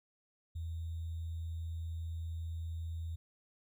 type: tone with sample-and-hold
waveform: sine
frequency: 82.5 Hz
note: E2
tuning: 2 cents sharp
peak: -37 dBFS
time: 0.55-3.16 s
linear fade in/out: 10 ms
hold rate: 3675 Hz
effects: none